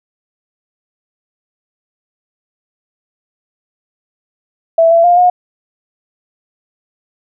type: tone with pitch steps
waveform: sine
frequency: 660 / 671 / 703 / 719 Hz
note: E5 / E5 / F5 / F#5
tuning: +2 / +31 / +11 / -50 cents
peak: -5 dBFS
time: 4.78-5.3 s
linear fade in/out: 5 ms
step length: 130 ms
effects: none